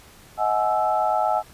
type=tone cluster; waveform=sine; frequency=632 / 741 / 849 / 1321 Hz; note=D#5 / F#5 / G#5 / E6; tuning=+27 / +2 / +38 / +3 cents; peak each=-25 / -23 / -23 / -28 dBFS; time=0.37-1.43 s; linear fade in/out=50 ms; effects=pink hiss -49 dBFS RMS until 1.53 s + resampled to 32000 Hz